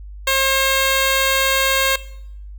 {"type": "tone with notch filter", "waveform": "5% pulse", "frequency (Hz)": 536, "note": "C5", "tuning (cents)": 42, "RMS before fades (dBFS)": -17, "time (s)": [0.27, 1.96], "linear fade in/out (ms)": 5, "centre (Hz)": 5400, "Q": 1.7, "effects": ["noise-tail reverb RT60 0.7 s tail -18 dB re dry", "added 50 Hz sine -32 dBFS peak until 2.58 s"]}